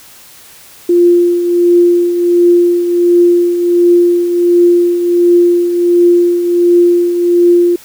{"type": "tone with tremolo", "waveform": "sine", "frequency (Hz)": 348.9, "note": "F4", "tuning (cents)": -2, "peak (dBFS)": -3, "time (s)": [0.89, 7.76], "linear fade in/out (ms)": 5, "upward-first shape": "triangle", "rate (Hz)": 1.4, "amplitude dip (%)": 60, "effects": ["white hiss -38 dBFS RMS until 7.84 s"]}